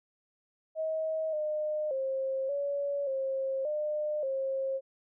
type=tone with pitch steps; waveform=sine; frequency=635 / 609 / 533 / 567 / 535 / 603 / 536 Hz; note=D#5 / D#5 / C5 / C#5 / C5 / D5 / C5; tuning=+35 / -37 / +32 / +39 / +38 / +46 / +42 cents; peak=-29 dBFS; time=0.75-4.81 s; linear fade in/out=50 ms; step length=580 ms; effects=none